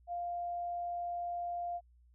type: tone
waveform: sine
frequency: 698.5 Hz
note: F5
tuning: in tune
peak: -35 dBFS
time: 0.07-1.81 s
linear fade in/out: 50 ms
effects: added 60 Hz sine -61 dBFS peak until 2.14 s